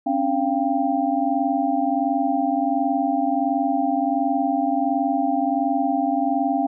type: tone cluster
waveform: sine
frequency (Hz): 265.7 / 287.1 / 690 / 788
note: C4 / D4 / F5 / G5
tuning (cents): +27 / -39 / -21 / +9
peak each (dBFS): -24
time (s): 0.06-6.67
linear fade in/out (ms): 10
effects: none